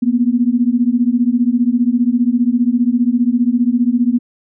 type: beating tone pair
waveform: sine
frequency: 234.4 / 249.4 Hz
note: A#3 / B3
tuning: +10 / +17 cents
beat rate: 15 Hz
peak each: -14 dBFS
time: 0.02-4.19 s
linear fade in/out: 10 ms
effects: none